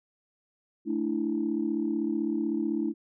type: chord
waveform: sine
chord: A suspended fourth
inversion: none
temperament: equal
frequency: 220 / 293.7 / 329.6 Hz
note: A3 / D4 / E4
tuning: 0 / 0 / 0 cents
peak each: -31 / -30 / -29 dBFS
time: 0.85-2.94 s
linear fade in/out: 50 ms
effects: tanh soft clip ceiling -17 dBFS